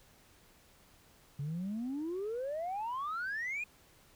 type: exponential sweep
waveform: sine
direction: up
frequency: 136.6 to 2500 Hz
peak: -33 dBFS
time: 1.39-3.64 s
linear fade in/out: 5 ms
effects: tanh soft clip ceiling -32 dBFS + pink hiss -63 dBFS RMS until 4.15 s